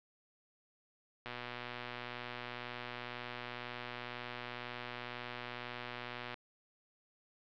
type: click train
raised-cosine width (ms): 0.3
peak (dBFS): -26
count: 621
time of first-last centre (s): 1.26-6.342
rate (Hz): 122
effects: low-pass 4000 Hz 12 dB/octave